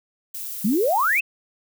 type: noise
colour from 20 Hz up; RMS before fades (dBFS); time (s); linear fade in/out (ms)
violet; -32; 0.34-1.2; 5
type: exponential sweep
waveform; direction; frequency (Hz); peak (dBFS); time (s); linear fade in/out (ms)
sine; up; 186.1 to 2736; -17; 0.64-1.21; 10
effects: none